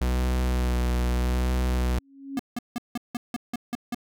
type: tone with vibrato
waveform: 45% pulse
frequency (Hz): 61.9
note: B1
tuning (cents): +5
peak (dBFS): -22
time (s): 0.01-1.99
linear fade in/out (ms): 5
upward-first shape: sine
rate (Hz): 0.79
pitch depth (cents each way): 21
type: tone with exponential growth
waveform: sine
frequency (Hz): 274.4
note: C#4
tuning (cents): -17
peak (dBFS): -27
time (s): 1.93-2.39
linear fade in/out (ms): 0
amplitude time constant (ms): 100
type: tone bursts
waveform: square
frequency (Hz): 240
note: B3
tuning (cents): -49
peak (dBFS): -27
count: 9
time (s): 2.37-3.946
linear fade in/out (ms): 2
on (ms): 24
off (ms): 170
effects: none